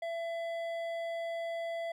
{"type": "tone with hard clipping", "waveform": "sine", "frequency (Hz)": 670, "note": "E5", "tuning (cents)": 28, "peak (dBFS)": -36, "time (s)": [0.02, 1.92], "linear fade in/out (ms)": 5, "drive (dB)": 9, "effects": []}